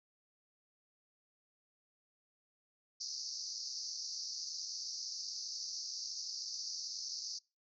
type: band-pass noise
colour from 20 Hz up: pink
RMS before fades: -43 dBFS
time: 3-7.39 s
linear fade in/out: 10 ms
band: 4500 to 6100 Hz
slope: 96 dB/octave
effects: noise-tail reverb RT60 0.3 s tail -26 dB re dry